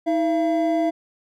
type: tone pair together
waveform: triangle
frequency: 319.5 / 677 Hz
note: D#4 / E5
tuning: +46 / +46 cents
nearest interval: octave + minor second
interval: 1300 cents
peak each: -19 dBFS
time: 0.06-0.91 s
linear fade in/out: 20 ms
effects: none